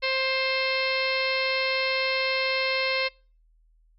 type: harmonic tone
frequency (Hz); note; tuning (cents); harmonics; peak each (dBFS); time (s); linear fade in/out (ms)
527; C5; +12; 1 / 2 / 3 / 4 / 5 / 6 / 7 / 8 / 9 / 10; -29 / -34 / -37 / -29 / -31 / -37 / -38 / -31 / -43 / -40; 0.02-3.09; 20
effects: noise-tail reverb RT60 0.4 s tail -26 dB re dry + added 40 Hz sine -58 dBFS peak until 3.98 s